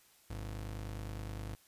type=ring-modulated tone; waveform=40% pulse; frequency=79.5 Hz; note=D#2; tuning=38 cents sharp; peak=-36 dBFS; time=0.3-1.55 s; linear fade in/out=0 ms; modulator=24.9 Hz; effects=white hiss -65 dBFS RMS until 1.67 s + resampled to 32000 Hz